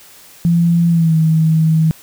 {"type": "tone with pitch glide", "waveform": "sine", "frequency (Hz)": [170, 159.53], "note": ["F3", "D#3"], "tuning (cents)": [-46, 44], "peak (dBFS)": -9, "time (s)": [0.45, 1.91], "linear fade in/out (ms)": 0, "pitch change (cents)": -110, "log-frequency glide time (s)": [0.89, 1.16], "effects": ["white hiss -42 dBFS RMS until 2.02 s"]}